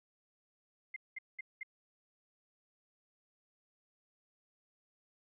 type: tone bursts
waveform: sine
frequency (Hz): 2093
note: C7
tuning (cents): 0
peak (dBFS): -39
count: 4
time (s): 0.94-1.632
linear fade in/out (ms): 5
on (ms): 23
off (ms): 200
effects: none